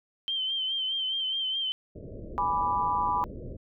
sine tone with vibrato, 3117 Hz, G7, 11 cents flat, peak -27 dBFS, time 0.28-1.72 s, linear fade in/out 0 ms, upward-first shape sine, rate 4.8 Hz, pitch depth 44 cents each way
pink low-pass noise, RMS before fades -40 dBFS, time 1.95-3.57 s, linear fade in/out 10 ms, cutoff 610 Hz, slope 96 dB/octave
sine chord, G# diminished, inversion none, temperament equal, 830.6 / 987.8 / 1174.7 Hz, G#5 / B5 / D6, 0 / 0 / 0 cents, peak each -31 / -26 / -31 dBFS, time 2.38-3.24 s, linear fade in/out 0 ms
effects none

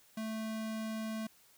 square tone, 220 Hz, A3, in tune, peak -37 dBFS, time 0.17-1.27 s, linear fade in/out 5 ms, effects white hiss -64 dBFS RMS until 1.57 s

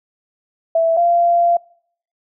sine tone pair in turn, 659.3 / 689.6 Hz, E5 / F5, 0 / -22 cents, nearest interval minor second, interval 78 cents, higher second, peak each -11 dBFS, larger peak neither, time 0.75-0.97 / 0.97-1.57 s, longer second, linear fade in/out 5 ms, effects noise-tail reverb RT60 0.6 s tail -24 dB re dry

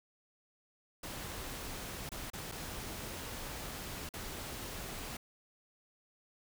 pink noise with dropouts, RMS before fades -43 dBFS, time 1.03-5.17 s, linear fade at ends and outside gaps 5 ms, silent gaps 2.092-2.117 / 2.302-2.333 / 2.516-2.52 / 4.091-4.137 s, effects none

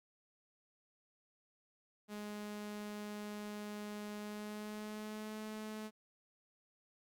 sawtooth tone with pitch glide, 208.6 to 215.5 Hz, G#3 to A3, +8 to -36 cents, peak -39 dBFS, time 2.08-5.91 s, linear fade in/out 50 ms, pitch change +56 cents, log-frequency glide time 4.17-5.39 s, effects Opus 48 kbps

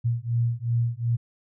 sine beating tone pair, 116.54 / 119.24 Hz, A#2 / A#2, 0 / +40 cents, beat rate 2.7 Hz, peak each -25 dBFS, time 0.04-1.17 s, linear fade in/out 20 ms, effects none

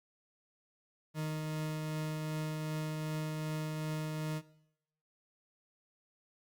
40% pulse tone with tremolo, 155.1 Hz, D#3, 5 cents flat, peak -33 dBFS, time 1.14-4.42 s, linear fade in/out 50 ms, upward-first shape triangle, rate 2.6 Hz, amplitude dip 25%, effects noise-tail reverb RT60 0.8 s tail -19 dB re dry + Opus 48 kbps

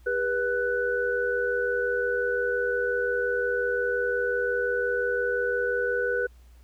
sine tone cluster, 402.2 / 487.9 / 1489 Hz, G4 / B4 / F#6, +44 / -21 / +11 cents, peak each -31 / -26 / -28 dBFS, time 0.06-6.27 s, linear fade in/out 10 ms, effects added 60 Hz sine -49 dBFS peak until 6.63 s + pink hiss -64 dBFS RMS until 6.63 s

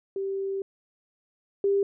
sine tone pair in turn, 390 / 397.7 Hz, G4 / G4, -9 / +25 cents, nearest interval unison, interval 34 cents, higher second, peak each -27 / -20 dBFS, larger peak second, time 0.16-0.62 / 1.64-1.83 s, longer first, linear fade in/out 2 ms, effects none

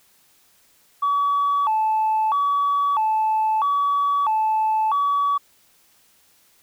sine tone with vibrato, 996 Hz, B5, 14 cents sharp, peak -16 dBFS, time 1.02-5.38 s, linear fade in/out 10 ms, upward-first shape square, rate 0.77 Hz, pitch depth 230 cents each way, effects tanh soft clip ceiling -14 dBFS + white hiss -58 dBFS RMS until 6.62 s

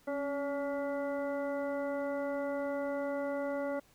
harmonic tone with a mistuned harmonic, 283.6 Hz, C#4, 40 cents sharp, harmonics 1 / 2 / 3 / 4 / 5 / 7, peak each -38 / -34 / -45 / -48 / -46 / -50 dBFS, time 0.07-3.8 s, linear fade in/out 10 ms, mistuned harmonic 1, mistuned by -40 cents, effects pink hiss -65 dBFS RMS until 3.94 s

